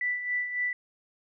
sine tone with tremolo, 1975.5 Hz, B6, in tune, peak -25 dBFS, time 0.01-0.73 s, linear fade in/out 2 ms, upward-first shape sine, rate 3.6 Hz, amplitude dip 60%, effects none

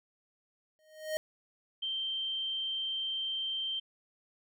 square tone with exponential growth, 622.3 Hz, D#5, in tune, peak -29 dBFS, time 0.79-1.17 s, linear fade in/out 0 ms, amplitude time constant 81 ms
sine tone, 3136 Hz, G7, in tune, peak -32 dBFS, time 1.82-3.8 s, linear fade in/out 10 ms
effects none

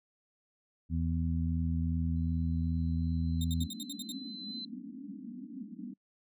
harmonic tone, 82.6 Hz, E2, 4 cents sharp, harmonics 1 / 2 / 3, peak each -31 / -34 / -36 dBFS, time 0.89-3.68 s, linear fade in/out 50 ms
sine tone with exponential growth, 4048 Hz, B7, 42 cents sharp, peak -38 dBFS, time 2.16-4.65 s, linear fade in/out 2 ms, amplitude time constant 540 ms
sawtooth tone bursts, 3700 Hz, A#7, 14 cents flat, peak -35 dBFS, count 8, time 3.41-4.121 s, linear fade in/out 2 ms, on 32 ms, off 65 ms
white band-pass noise, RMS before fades -44 dBFS, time 3.6-5.94 s, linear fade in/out 10 ms, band 190 to 290 Hz, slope 96 dB/octave
effects noise-tail reverb RT60 0.1 s tail -26 dB re dry

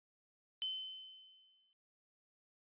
sine tone with exponential decay, 3059 Hz, G7, 43 cents flat, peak -35 dBFS, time 0.62-1.73 s, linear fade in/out 0 ms, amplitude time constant 240 ms, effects resampled to 8000 Hz

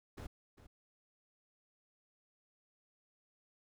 brown noise with echo, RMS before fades -45 dBFS, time 0.17-0.27 s, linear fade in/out 10 ms, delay 400 ms, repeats 1, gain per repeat -13 dB, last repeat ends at 0.67 s, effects none

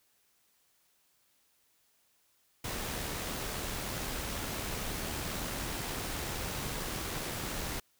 pink noise with amplitude modulation, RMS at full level -36 dBFS, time 2.64-7.8 s, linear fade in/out 5 ms, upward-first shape sine, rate 77.8 Hz, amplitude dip 25%, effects white hiss -71 dBFS RMS until 7.99 s

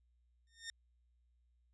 15% pulse tone with exponential growth, 1828 Hz, A#6, 34 cents flat, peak -34 dBFS, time 0.47-0.7 s, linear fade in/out 1 ms, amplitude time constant 48 ms, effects added 60 Hz sine -70 dBFS peak until 1.73 s + resampled to 22050 Hz

